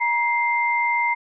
sine tone pair together, 946.4 / 2093 Hz, A#5 / C7, +26 / 0 cents, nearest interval octave + major second, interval 1374 cents, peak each -21 dBFS, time 0-1.15 s, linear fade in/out 20 ms, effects none

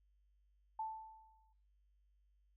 sine tone with exponential decay, 880 Hz, A5, in tune, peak -37 dBFS, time 0.79-1.53 s, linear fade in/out 5 ms, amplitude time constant 160 ms, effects noise-tail reverb RT60 0.4 s tail -20 dB re dry + added 50 Hz sine -70 dBFS peak until 2.56 s

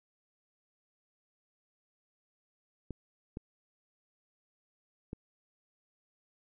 clicks, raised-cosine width 3 ms, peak -26 dBFS, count 3, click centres 2.907 / 3.371 / 5.131 s, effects none

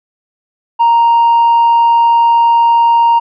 triangle tone with tanh clipping, 932.3 Hz, A#5, in tune, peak -6 dBFS, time 0.79-3.2 s, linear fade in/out 20 ms, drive 6 dB, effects none

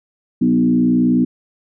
sine tone with frequency modulation, 247.6 Hz, B3, 5 cents sharp, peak -11 dBFS, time 0.41-1.25 s, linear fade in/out 10 ms, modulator 59.1 Hz, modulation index 1, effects none

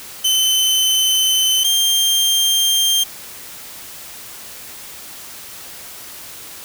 sawtooth tone pair in turn, 3055 / 3182 Hz, G7 / G7, -45 / +25 cents, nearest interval minor second, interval 70 cents, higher second, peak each -10 dBFS, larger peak neither, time 0.24-1.64 / 1.64-3.04 s, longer neither, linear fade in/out 10 ms, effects white hiss -35 dBFS RMS until 6.64 s

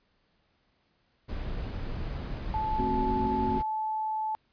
brown noise, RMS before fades -34 dBFS, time 1.28-3.63 s, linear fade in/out 20 ms
sine tone, 869 Hz, A5, 22 cents flat, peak -28 dBFS, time 2.54-4.35 s, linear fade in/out 0 ms
sine chord, F# diminished, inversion first, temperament just, 222 / 266.4 / 370 Hz, A3 / C4 / F#4, +16 / +31 / 0 cents, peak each -33 dBFS, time 2.78-3.6 s, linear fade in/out 20 ms
effects pink hiss -71 dBFS RMS until 4.52 s + resampled to 11025 Hz

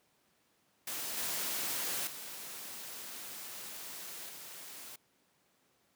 white noise with level steps, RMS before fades -39 / -36 / -45 / -48 dBFS, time 0.87-4.96 s, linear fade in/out 5 ms, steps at 1.17 / 2.07 / 4.29 s, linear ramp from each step 2 ms, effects pink hiss -72 dBFS RMS until 5.95 s + high-pass 150 Hz 12 dB/octave

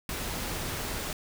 pink noise, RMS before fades -34 dBFS, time 0.09-1.13 s, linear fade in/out 2 ms, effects none

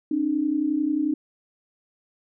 sine tone pair together, 272.1 / 303.4 Hz, C#4 / D#4, -32 / -44 cents, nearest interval major second, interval 188 cents, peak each -26 / -22 dBFS, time 0.11-1.14 s, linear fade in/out 5 ms, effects none

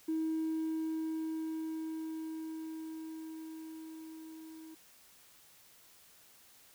triangle tone with level ramp, 319.1 Hz, D#4, 44 cents sharp, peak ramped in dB -27 to -46 dBFS, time 0.08-4.75 s, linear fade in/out 10 ms, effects tanh soft clip ceiling -28 dBFS + white hiss -61 dBFS RMS until 6.74 s

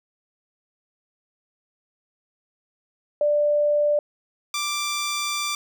sine / 10% pulse tone pair in turn, 590 / 1177.8 Hz, D5 / D6, +8 / +5 cents, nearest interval octave, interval 1197 cents, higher second, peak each -17 / -16 dBFS, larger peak second, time 3.21-3.99 / 4.54-5.55 s, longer second, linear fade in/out 2 ms, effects none

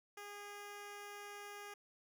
10% pulse tone, 409.3 Hz, G#4, 25 cents flat, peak -40 dBFS, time 0.17-1.74 s, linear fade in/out 5 ms, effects none

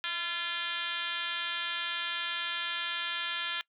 sine tone with frequency modulation, 2434 Hz, D#7, 39 cents flat, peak -31 dBFS, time 0.04-3.61 s, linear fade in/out 0 ms, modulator 355 Hz, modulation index 3.3, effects noise-tail reverb RT60 0.1 s tail -23 dB re dry

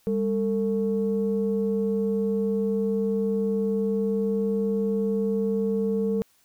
sine tone pair together, 200.5 / 450.1 Hz, G3 / A4, +39 / +39 cents, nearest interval octave + major second, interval 1400 cents, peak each -24 dBFS, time 0.07-6.22 s, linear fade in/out 0 ms, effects tanh soft clip ceiling -15 dBFS + white hiss -63 dBFS RMS until 6.44 s

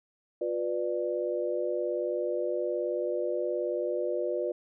sine chord, B diminished, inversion second, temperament just, 355.6 / 493.9 / 592.7 Hz, F4 / B4 / D5, +31 / 0 / +16 cents, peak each -32 dBFS, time 0.41-4.52 s, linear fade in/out 5 ms, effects none

